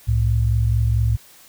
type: tone pair together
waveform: sine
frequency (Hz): 65.55 / 110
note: C2 / A2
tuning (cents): +4 / 0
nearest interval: major sixth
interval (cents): 896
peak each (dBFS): -19 / -17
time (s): 0.07-1.17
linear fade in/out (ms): 20
effects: white hiss -48 dBFS RMS until 1.48 s